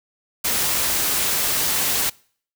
white noise, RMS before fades -21 dBFS, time 0.44-2.1 s, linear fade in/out 10 ms, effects noise-tail reverb RT60 0.5 s tail -24 dB re dry

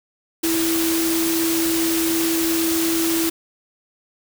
sine tone in noise, 329.6 Hz, E4, in tune, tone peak -19 dBFS, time 0.43-3.3 s, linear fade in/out 10 ms, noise white, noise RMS -24 dBFS, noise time 0.43-3.3 s, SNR +2 dB, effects none

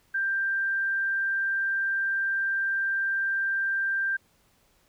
sine tone, 1580 Hz, G6, 13 cents sharp, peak -24 dBFS, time 0.14-4.17 s, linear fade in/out 10 ms, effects pink hiss -65 dBFS RMS until 4.88 s

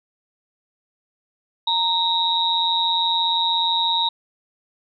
sine tone cluster, 926 / 3698 / 3875 Hz, A#5 / A#7 / B7, -12 / -15 / -34 cents, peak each -22 dBFS, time 1.67-4.09 s, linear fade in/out 5 ms, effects none

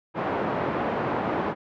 white band-pass noise, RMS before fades -27 dBFS, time 0.14-1.55 s, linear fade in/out 50 ms, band 130 to 840 Hz, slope 12 dB/octave, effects low-pass 3000 Hz 12 dB/octave

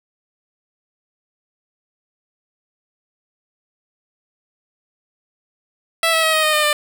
10% pulse tone with pitch steps, 659.3 / 648.3 / 637.6 / 627 / 616.6 / 606.3 / 596.3 Hz, E5 / E5 / D#5 / D#5 / D#5 / D#5 / D5, 0 / -29 / +42 / +13 / -16 / -45 / +26 cents, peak -6 dBFS, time 6.03-6.73 s, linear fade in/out 2 ms, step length 100 ms, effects none

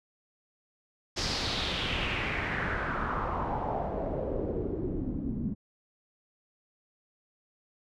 pink noise with low-pass filter sweep, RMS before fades -32 dBFS, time 1.16-5.55 s, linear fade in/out 20 ms, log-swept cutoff 5400 to 200 Hz, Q 3.4, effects none

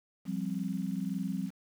sine chord, F suspended second, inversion none, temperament just, 174.61 / 196.44 / 261.9 Hz, F3 / G3 / C4, 0 / +4 / +2 cents, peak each -36 / -34 / -38 dBFS, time 0.25-1.51 s, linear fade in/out 50 ms, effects 9-bit

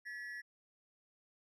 triangle ring-modulated tone, 1827 Hz, A#6, 35 cents flat, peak -38 dBFS, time 0.05-0.42 s, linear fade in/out 20 ms, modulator 107 Hz, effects none

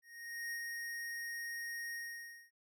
square tone with ADSR envelope, 1864.7 Hz, A#6, in tune, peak -39 dBFS, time 0.02-2.51 s, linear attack 500 ms, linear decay 74 ms, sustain -2 dB, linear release 570 ms, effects none

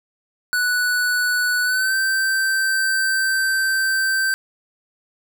square tone with pitch glide, 1480 to 1554.5 Hz, F#6 to G6, 0 to -15 cents, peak -18 dBFS, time 0.53-4.34 s, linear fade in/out 0 ms, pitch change +85 cents, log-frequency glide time 1.63-1.95 s, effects none

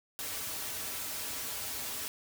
white noise with comb filter, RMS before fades -38 dBFS, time 0.19-2.08 s, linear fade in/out 0 ms, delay 5.6 ms, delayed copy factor -0.65, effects none

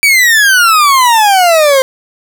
40% pulse exponential sweep, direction down, 2323 to 519 Hz, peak -4 dBFS, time 0.03-1.82 s, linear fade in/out 0 ms, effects none

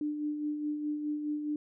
sine tone with tremolo, 298.4 Hz, D4, 28 cents sharp, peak -29 dBFS, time 0.01-1.56 s, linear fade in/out 2 ms, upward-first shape sine, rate 4.8 Hz, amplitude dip 45%, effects none

